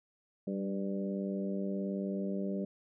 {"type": "harmonic tone with a mistuned harmonic", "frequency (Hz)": 98.7, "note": "G2", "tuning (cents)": 12, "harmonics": [2, 3, 4, 5, 6], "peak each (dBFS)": [-34, -42, -41, -44, -43], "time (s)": [0.47, 2.65], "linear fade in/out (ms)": 5, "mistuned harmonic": 2, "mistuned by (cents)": -23, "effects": []}